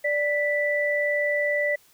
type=tone pair together; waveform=sine; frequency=587.3 / 1975.4 Hz; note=D5 / B6; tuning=0 / 0 cents; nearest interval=octave + major sixth; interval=2100 cents; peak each=-24 dBFS; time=0.04-1.76 s; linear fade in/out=10 ms; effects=white hiss -58 dBFS RMS until 1.93 s